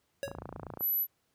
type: tone with exponential decay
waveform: square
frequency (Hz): 555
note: C#5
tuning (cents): +2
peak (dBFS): -30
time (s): 0.23-0.39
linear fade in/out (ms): 0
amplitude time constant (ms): 33
type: low-pass noise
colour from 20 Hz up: pink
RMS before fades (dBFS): -45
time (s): 0.24-0.76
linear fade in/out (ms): 50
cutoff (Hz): 140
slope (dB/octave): 24
type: click train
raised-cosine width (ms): 1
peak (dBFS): -26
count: 16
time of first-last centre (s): 0.28-0.808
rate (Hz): 28.4
type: tone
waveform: sine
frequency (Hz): 11930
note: F#9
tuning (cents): +13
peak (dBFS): -27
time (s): 0.79-1.07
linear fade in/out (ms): 50
effects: pink hiss -75 dBFS RMS until 1.34 s + high-pass 80 Hz 12 dB/octave